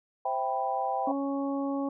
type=chord; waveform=sine; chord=C major seventh; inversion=none; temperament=equal; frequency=523.3 / 659.3 / 784 / 987.8 Hz; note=C5 / E5 / G5 / B5; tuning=0 / 0 / 0 / 0 cents; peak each=-35 / -35 / -29 / -35 dBFS; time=0.25-1.12 s; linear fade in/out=5 ms
type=harmonic tone; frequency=277.2 Hz; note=C#4; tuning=in tune; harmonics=1 / 2 / 3 / 4; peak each=-29 / -35 / -39 / -41 dBFS; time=1.07-1.89 s; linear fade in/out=5 ms
effects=none